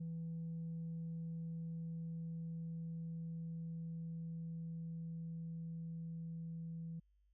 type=tone with level ramp; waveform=sine; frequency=164.81 Hz; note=E3; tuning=in tune; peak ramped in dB=-39 to -42 dBFS; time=0-7 s; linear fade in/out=10 ms; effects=tanh soft clip ceiling -39 dBFS + added 50 Hz sine -70 dBFS peak until 7.33 s